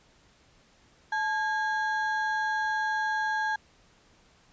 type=ring-modulated tone; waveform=triangle; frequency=1249 Hz; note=D#6; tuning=6 cents sharp; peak=-21 dBFS; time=1.12-3.56 s; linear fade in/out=5 ms; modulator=383 Hz; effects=pink hiss -61 dBFS RMS until 4.52 s + resampled to 16000 Hz